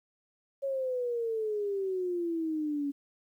sine exponential sweep, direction down, 554.4 to 279.5 Hz, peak -29 dBFS, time 0.62-2.92 s, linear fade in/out 20 ms, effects 11-bit

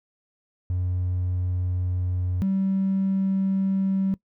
triangle tone pair in turn, 90.6 / 192.75 Hz, F#2 / G3, -36 / -29 cents, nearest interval octave + minor second, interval 1307 cents, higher second, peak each -20 / -17 dBFS, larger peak second, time 0.7-2.42 / 2.42-4.14 s, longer neither, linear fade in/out 0 ms, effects noise-tail reverb RT60 0.1 s tail -23 dB re dry + tanh soft clip ceiling -17 dBFS

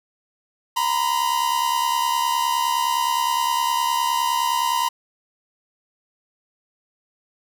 45% pulse tone pair together, 942.3 / 1012 Hz, A#5 / B5, +18 / +42 cents, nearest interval minor second, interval 124 cents, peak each -22 dBFS, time 0.76-4.89 s, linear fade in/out 10 ms, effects none

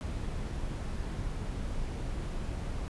brown noise, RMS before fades -35 dBFS, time 0.01-2.88 s, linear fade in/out 0 ms, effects resampled to 24000 Hz

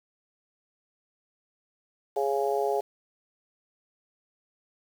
harmonic tone, 138.59 Hz, C#3, in tune, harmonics 3 / 4 / 5 / 6, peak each -27 / -31 / -30 / -32 dBFS, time 2.16-2.81 s, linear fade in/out 10 ms, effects 8-bit

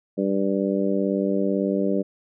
harmonic tone, 98 Hz, G2, in tune, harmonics 2 / 3 / 4 / 5 / 6, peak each -24 / -26 / -27 / -28 / -29 dBFS, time 0.17-2.03 s, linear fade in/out 20 ms, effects none

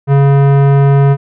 sine tone with tanh clipping, 139.4 Hz, C#3, 10 cents sharp, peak -7 dBFS, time 0.07-1.17 s, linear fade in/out 50 ms, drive 18 dB, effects none

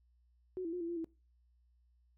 sine tone with pitch steps, 369 / 330.7 / 357.3 / 335.5 / 344.4 / 327 Hz, F#4 / E4 / F4 / E4 / F4 / E4, -5 / +6 / +40 / +31 / -24 / -14 cents, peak -36 dBFS, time 0.57-1.044 s, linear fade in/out 0 ms, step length 79 ms, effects noise-tail reverb RT60 0.3 s tail -22 dB re dry + added 60 Hz sine -67 dBFS peak until 2.17 s

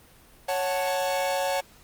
45% pulse chord, F# minor, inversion second, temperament equal, 554.4 / 740 / 880 Hz, C#5 / F#5 / A5, 0 / 0 / 0 cents, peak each -27 / -30 / -31 dBFS, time 0.48-1.61 s, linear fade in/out 10 ms, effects pink hiss -54 dBFS RMS until 1.83 s + Opus 32 kbps

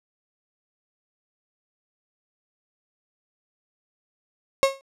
35% pulse tone with exponential decay, 543 Hz, C#5, 36 cents flat, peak -10 dBFS, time 4.63-4.81 s, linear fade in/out 0 ms, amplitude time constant 37 ms, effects low-pass 9000 Hz 12 dB/octave

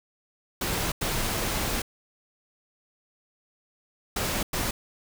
pink noise bursts at uneven times, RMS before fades -28 dBFS, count 4, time 0.61-0.92 / 1.01-1.82 / 4.16-4.43 / 4.53-4.71 s, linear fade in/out 5 ms, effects none

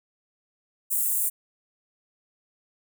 white high-pass noise, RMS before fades -25 dBFS, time 0.9-1.3 s, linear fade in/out 20 ms, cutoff 7700 Hz, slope 48 dB/octave, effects none

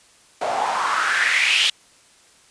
white noise with band-pass filter sweep, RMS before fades -20 dBFS, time 0.41-1.7 s, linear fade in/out 5 ms, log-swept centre 620 to 3200 Hz, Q 5.1, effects white hiss -53 dBFS RMS until 2.5 s + resampled to 22050 Hz

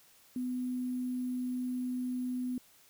sine tone with sample-and-hold, 251 Hz, B3, 28 cents sharp, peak -32 dBFS, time 0.36-2.58 s, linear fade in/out 2 ms, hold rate 11025 Hz, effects white hiss -62 dBFS RMS until 2.89 s

